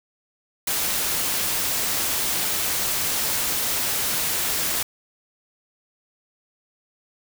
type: noise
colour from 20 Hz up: white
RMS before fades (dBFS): -24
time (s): 0.67-4.83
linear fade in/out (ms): 5
effects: none